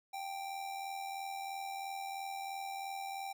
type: tone with amplitude modulation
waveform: square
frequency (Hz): 784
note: G5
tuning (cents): 0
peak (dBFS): -38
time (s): 0.13-3.33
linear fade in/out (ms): 10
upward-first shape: sine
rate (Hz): 83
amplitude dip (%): 50
effects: none